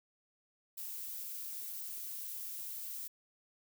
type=noise; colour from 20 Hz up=violet; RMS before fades=-43 dBFS; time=0.77-3.08 s; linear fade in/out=10 ms; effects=none